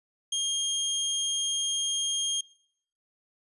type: tone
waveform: 25% pulse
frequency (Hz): 3226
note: G7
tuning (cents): +49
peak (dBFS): -23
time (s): 0.32-2.41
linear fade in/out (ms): 5
effects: noise-tail reverb RT60 0.7 s tail -24 dB re dry + resampled to 24000 Hz